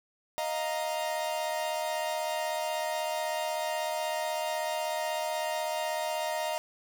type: chord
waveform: 45% pulse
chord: Eb suspended second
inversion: none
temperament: equal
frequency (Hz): 622.3 / 698.5 / 932.3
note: Eb5 / F5 / Bb5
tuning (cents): 0 / 0 / 0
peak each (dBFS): -33 / -36 / -35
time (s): 0.38-6.58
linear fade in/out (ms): 0
effects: none